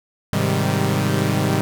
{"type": "chord", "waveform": "sawtooth", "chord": "Ab major seventh", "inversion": "none", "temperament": "equal with one note detuned", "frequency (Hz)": [103.83, 130.81, 155.56, 194.76], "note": ["Ab2", "C3", "Eb3", "G3"], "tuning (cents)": [0, 0, 0, -11], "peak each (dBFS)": -19, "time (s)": [0.33, 1.61], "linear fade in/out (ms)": 0, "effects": []}